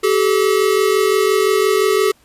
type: tone pair together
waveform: square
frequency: 384.3 / 430.1 Hz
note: G4 / A4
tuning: -34 / -39 cents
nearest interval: major second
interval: 195 cents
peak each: -16 dBFS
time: 0.03-2.12 s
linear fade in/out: 10 ms
effects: pink hiss -54 dBFS RMS until 2.24 s + resampled to 32000 Hz